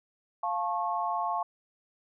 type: chord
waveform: sine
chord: F augmented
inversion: none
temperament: just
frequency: 698.5 / 873.1 / 1091.3 Hz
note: F5 / A5 / C#6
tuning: 0 / -14 / -27 cents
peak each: -32 / -32 / -32 dBFS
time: 0.43-1.43 s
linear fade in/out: 5 ms
effects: none